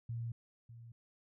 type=tone with echo; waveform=sine; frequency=116.54 Hz; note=A#2; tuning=in tune; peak=-37 dBFS; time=0.09-0.32 s; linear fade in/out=5 ms; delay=600 ms; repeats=1; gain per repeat=-13 dB; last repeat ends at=0.92 s; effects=none